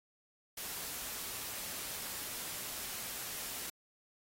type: noise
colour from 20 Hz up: white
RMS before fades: -42 dBFS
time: 0.57-3.7 s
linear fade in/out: 5 ms
effects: AAC 48 kbps